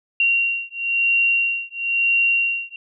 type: beating tone pair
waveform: sine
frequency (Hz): 2755 / 2756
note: F7 / F7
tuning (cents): -24 / -24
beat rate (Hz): 1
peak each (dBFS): -20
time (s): 0.2-2.76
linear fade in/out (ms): 2
effects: none